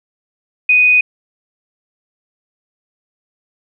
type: tone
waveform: sine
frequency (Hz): 2489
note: D#7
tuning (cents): 0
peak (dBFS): -7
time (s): 0.69-1.01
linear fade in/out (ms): 5
effects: none